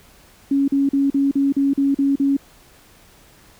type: tone bursts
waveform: sine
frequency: 277.2 Hz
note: C#4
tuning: in tune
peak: -14 dBFS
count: 9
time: 0.51-2.368 s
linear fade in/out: 5 ms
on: 170 ms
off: 41 ms
effects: pink hiss -50 dBFS RMS until 3.59 s